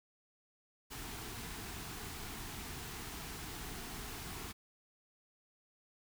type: band-stop noise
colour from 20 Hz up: pink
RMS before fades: -45 dBFS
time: 0.9-4.53 s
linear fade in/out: 20 ms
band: 470 to 660 Hz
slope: 96 dB/octave
effects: none